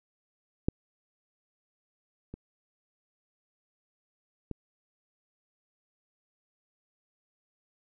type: clicks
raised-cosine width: 3 ms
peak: -12 / -27 / -22 dBFS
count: 3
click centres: 0.685 / 2.34 / 4.513 s
effects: none